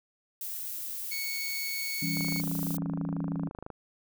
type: noise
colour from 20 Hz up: violet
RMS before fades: -37 dBFS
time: 0.41-2.77 s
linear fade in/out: 2 ms
type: tone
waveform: 25% pulse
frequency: 2217 Hz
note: C#7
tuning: in tune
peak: -30 dBFS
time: 1.11-2.41 s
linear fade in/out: 10 ms
type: chord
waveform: sine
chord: C# diminished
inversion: first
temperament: just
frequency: 166.31 / 199.57 / 277.2 Hz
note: E3 / G3 / C#4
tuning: +16 / +31 / 0 cents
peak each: -32 / -37 / -35 dBFS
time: 2.02-3.49 s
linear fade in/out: 5 ms
type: click train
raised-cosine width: 1 ms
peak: -26 dBFS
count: 41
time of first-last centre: 2.17-3.703 s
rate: 26.1 Hz
effects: none